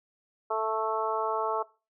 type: harmonic tone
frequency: 220 Hz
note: A3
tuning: in tune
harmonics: 2 / 3 / 4 / 5 / 6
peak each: -32 / -32 / -32 / -33 / -35 dBFS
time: 0.5-1.63 s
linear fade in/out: 10 ms
effects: noise-tail reverb RT60 0.3 s tail -20 dB re dry